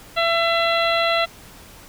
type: harmonic tone with a mistuned harmonic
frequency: 671 Hz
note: E5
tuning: 31 cents sharp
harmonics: 1 / 2 / 3 / 4 / 5 / 6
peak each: -20 / -23 / -25 / -26 / -27 / -28 dBFS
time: 0.16-1.26 s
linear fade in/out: 20 ms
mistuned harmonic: 4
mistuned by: +15 cents
effects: pink hiss -44 dBFS RMS until 1.88 s